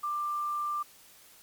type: tone with quantisation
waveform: sine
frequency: 1186 Hz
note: D6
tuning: 17 cents sharp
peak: -29 dBFS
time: 0.03-0.83 s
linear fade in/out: 10 ms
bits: 9
effects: white hiss -56 dBFS RMS until 1.42 s + MP3 96 kbps